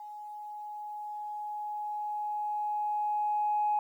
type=tone with level ramp; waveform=sine; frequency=839 Hz; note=G#5; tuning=17 cents sharp; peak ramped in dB=-41 to -24 dBFS; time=0-3.79 s; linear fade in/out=2 ms; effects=tanh soft clip ceiling -20 dBFS + 11-bit